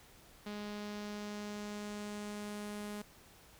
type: tone with low-pass filter sweep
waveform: sawtooth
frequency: 207.7 Hz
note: G#3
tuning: in tune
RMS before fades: -43 dBFS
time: 0.46-3.02 s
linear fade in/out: 5 ms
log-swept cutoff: 4400 to 12000 Hz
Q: 1.4
effects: pink hiss -60 dBFS RMS until 3.59 s